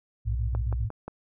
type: tone bursts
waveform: sine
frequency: 108.6 Hz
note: A2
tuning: 22 cents flat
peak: -28 dBFS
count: 5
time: 0.25-0.896 s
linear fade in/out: 20 ms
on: 110 ms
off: 24 ms
type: tone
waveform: sine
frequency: 61.2 Hz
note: B1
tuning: 15 cents flat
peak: -26 dBFS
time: 0.26-0.86 s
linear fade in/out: 10 ms
type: click train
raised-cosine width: 1 ms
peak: -22 dBFS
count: 4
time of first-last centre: 0.55-1.08 s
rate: 5.66 Hz
effects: none